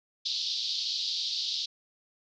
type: band-pass noise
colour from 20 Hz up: pink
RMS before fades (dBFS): -32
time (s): 0.25-1.66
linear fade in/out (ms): 10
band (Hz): 3500 to 5000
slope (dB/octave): 48
effects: none